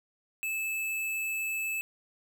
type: tone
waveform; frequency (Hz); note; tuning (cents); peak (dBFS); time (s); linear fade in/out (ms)
square; 2616; E7; -14; -31; 0.43-1.81; 0
effects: none